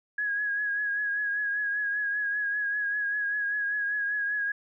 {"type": "tone with vibrato", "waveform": "sine", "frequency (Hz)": 1661.2, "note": "G#6", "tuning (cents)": 0, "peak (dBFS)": -26, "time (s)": [0.18, 4.52], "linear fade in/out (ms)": 5, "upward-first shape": "triangle", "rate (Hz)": 5.1, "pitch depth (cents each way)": 43, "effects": []}